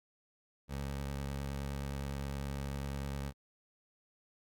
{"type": "tone with vibrato", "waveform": "20% pulse", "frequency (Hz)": 69.3, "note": "C#2", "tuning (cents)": 0, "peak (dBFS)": -32, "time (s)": [0.68, 3.33], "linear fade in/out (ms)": 50, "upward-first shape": "sine", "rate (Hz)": 9.8, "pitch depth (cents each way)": 21, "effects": ["Opus 48 kbps"]}